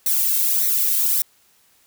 violet noise with flanger, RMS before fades -19 dBFS, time 0.06-1.22 s, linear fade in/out 2 ms, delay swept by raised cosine 0.5 to 1.9 ms, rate 1.7 Hz, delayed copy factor +0.9, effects white hiss -58 dBFS RMS until 1.86 s

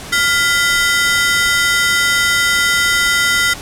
sawtooth ring-modulated tone, 1702 Hz, G#6, 42 cents sharp, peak -5 dBFS, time 0.12-3.54 s, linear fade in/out 10 ms, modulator 299 Hz, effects pink hiss -30 dBFS RMS until 3.61 s + low-pass 11000 Hz 12 dB/octave

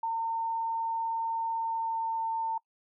sine tone with pitch glide, 909 to 901.2 Hz, A#5 to A5, -44 to +41 cents, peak -28 dBFS, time 0.03-2.58 s, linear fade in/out 5 ms, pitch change -15 cents, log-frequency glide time 1.51-2.39 s, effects noise-tail reverb RT60 0.1 s tail -24 dB re dry

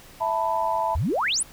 sine chord, E suspended fourth, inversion none, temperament equal with one note detuned, 659.3 / 886.6 / 987.8 Hz, E5 / A5 / B5, 0 / +13 / 0 cents, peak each -27 / -25 / -26 dBFS, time 0.2-0.96 s, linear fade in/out 20 ms
sine exponential sweep, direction up, 59.6 to 11110 Hz, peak -21 dBFS, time 0.95-1.43 s, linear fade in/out 5 ms
effects pink hiss -48 dBFS RMS until 1.52 s

